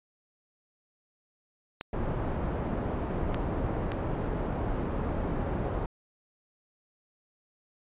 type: clicks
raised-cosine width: 0.3 ms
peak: -19 dBFS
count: 3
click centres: 1.811 / 3.345 / 3.919 s
type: low-pass noise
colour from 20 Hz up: pink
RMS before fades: -31 dBFS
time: 1.93-5.86 s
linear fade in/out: 2 ms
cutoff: 860 Hz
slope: 12 dB/octave
effects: resampled to 8000 Hz